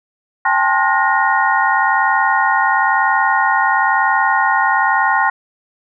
sine tone cluster, 793 / 874 / 1062 / 1438 / 1862 Hz, G5 / A5 / C6 / F#6 / A#6, +20 / -12 / +25 / -50 / -2 cents, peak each -18 dBFS, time 0.45-5.3 s, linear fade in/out 5 ms, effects none

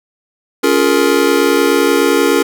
square chord, Bb minor seventh, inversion first, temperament just, 279.7 / 349.6 / 419.5 / 466.2 Hz, Db4 / F4 / Ab4 / Bb4, +16 / +2 / +17 / 0 cents, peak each -16 dBFS, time 0.63-2.43 s, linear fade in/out 10 ms, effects none

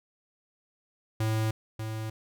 square tone with echo, 110 Hz, A2, in tune, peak -26 dBFS, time 1.2-1.51 s, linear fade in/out 5 ms, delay 590 ms, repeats 1, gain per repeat -7 dB, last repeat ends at 2.1 s, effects none

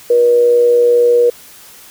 sine tone with amplitude modulation, 480.6 Hz, B4, 47 cents flat, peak -5 dBFS, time 0.1-1.3 s, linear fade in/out 5 ms, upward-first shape sine, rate 122 Hz, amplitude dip 35%, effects white hiss -39 dBFS RMS until 1.9 s

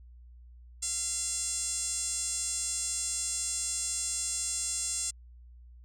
5% pulse tone with band-pass filter, 686 Hz, F5, 31 cents flat, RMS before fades -33 dBFS, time 0.82-5.11 s, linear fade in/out 10 ms, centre 7900 Hz, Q 3.5, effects added 60 Hz sine -49 dBFS peak until 5.84 s

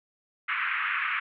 pink band-pass noise, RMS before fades -29 dBFS, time 0.48-1.2 s, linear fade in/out 10 ms, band 1200 to 2600 Hz, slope 48 dB/octave, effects none

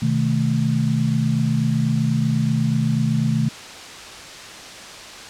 sine chord, A diminished, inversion first, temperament equal with one note detuned, 127.46 / 155.56 / 220 Hz, C3 / Eb3 / A3, -45 / 0 / 0 cents, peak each -21 dBFS, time 0.02-3.49 s, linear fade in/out 5 ms, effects white hiss -36 dBFS RMS until 5.29 s + low-pass 6000 Hz 12 dB/octave

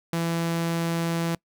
sawtooth tone, 167.3 Hz, E3, 26 cents sharp, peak -20 dBFS, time 0.13-1.35 s, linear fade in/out 2 ms, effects noise-tail reverb RT60 0.1 s tail -24 dB re dry

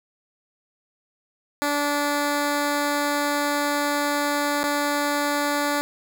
10% pulse tone with dropouts, 290 Hz, D4, 22 cents flat, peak -13 dBFS, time 1.62-5.81 s, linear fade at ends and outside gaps 0 ms, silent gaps 4.632-4.638 s, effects none

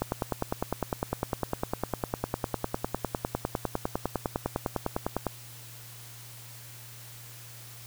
click train, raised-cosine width 1 ms, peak -13 dBFS, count 53, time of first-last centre 0.02-5.267 s, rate 9.91 Hz, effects added 118 Hz sine -48 dBFS peak until 7.86 s + white hiss -48 dBFS RMS until 7.86 s

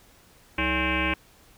sine tone with frequency modulation, 1318.5 Hz, E6, in tune, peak -22 dBFS, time 0.58-1.14 s, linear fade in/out 5 ms, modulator 250 Hz, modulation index 5.7, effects pink hiss -56 dBFS RMS until 1.57 s

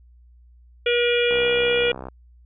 harmonic tone, 479.8 Hz, A#4, 50 cents sharp, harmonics 1 / 3 / 4 / 5 / 6 / 7, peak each -19 / -28 / -33 / -25 / -28 / -28 dBFS, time 0.86-1.92 s, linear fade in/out 5 ms
click train, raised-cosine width 1 ms, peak -20 dBFS, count 51, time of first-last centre 1.31-2.085 s, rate 64.5 Hz
effects added 60 Hz sine -48 dBFS peak until 2.45 s

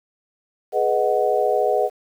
sine chord, G# minor seventh, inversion none, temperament equal with one note detuned, 420.4 / 493.9 / 622.3 / 740 Hz, G#4 / B4 / D#5 / F#5, +21 / 0 / 0 / 0 cents, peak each -22 dBFS, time 0.72-1.9 s, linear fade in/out 50 ms, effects 8-bit

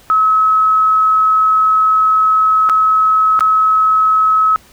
sine tone with dropouts, 1286 Hz, E6, 43 cents flat, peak -8 dBFS, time 0.1-4.56 s, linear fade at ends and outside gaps 0 ms, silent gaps 2.691-2.697 / 3.392-3.407 s, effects pink hiss -45 dBFS RMS until 4.72 s

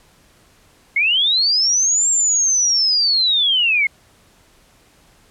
sine linear two-way sweep, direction up then down, 2122 to 7500 to 2122 Hz, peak -13 dBFS, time 0.96-3.87 s, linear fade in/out 5 ms, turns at 2.09 s, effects pink hiss -53 dBFS RMS until 5.3 s + low-pass 12000 Hz 12 dB/octave

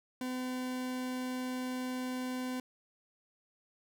40% pulse tone, 254 Hz, B3, 49 cents sharp, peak -34 dBFS, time 0.21-2.6 s, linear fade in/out 2 ms, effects none

